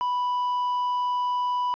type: tone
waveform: triangle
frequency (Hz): 987.8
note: B5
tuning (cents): 0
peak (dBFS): -21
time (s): 0.01-1.74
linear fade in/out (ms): 0
effects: resampled to 11025 Hz + 10-bit